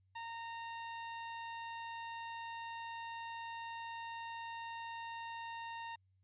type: tone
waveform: sawtooth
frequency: 922 Hz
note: A#5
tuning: 19 cents flat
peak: -39 dBFS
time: 0.15-5.96 s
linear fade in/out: 10 ms
effects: added 94 Hz sine -70 dBFS peak until 6.23 s + resampled to 8000 Hz